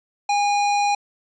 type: tone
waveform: square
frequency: 817 Hz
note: G#5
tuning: 29 cents flat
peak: -18 dBFS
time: 0.29-0.95 s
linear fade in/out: 5 ms
effects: resampled to 16000 Hz + 10-bit